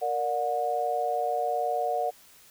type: chord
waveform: sine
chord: Bb augmented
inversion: none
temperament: equal with one note detuned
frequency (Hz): 466.2 / 587.3 / 726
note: Bb4 / D5 / F#5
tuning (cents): 0 / 0 / -33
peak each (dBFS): -32 / -31 / -27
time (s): 0.01-2.11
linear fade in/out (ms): 20
effects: white hiss -55 dBFS RMS until 2.5 s